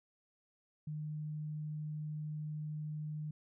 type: tone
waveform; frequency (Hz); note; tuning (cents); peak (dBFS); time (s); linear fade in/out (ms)
sine; 152.2; D#3; -38; -38; 0.87-3.31; 5
effects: none